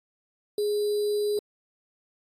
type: tone with sample-and-hold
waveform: sine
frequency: 415.3 Hz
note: G#4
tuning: in tune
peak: -23 dBFS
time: 0.58-1.39 s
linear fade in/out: 2 ms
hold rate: 4410 Hz
effects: AAC 48 kbps